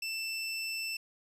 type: tone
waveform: 25% pulse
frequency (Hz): 2662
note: E7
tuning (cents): +16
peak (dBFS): -30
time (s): 0.02-0.97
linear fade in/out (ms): 5
effects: resampled to 32000 Hz + 10-bit